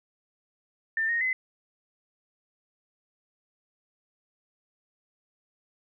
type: tone with pitch steps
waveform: sine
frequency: 1793 / 1862 / 2037 Hz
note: A6 / A#6 / C7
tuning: +32 / -2 / -47 cents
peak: -24 dBFS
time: 0.97-1.33 s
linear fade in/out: 2 ms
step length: 120 ms
effects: none